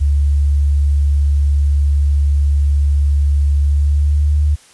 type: tone with pitch glide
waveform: sine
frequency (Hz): 71.6 to 74.08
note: D2 to D2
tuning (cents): -43 to +16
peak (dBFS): -10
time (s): 0-4.56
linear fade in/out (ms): 20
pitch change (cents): +59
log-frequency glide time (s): 3.6-4.41
effects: white hiss -46 dBFS RMS until 4.73 s + resampled to 24000 Hz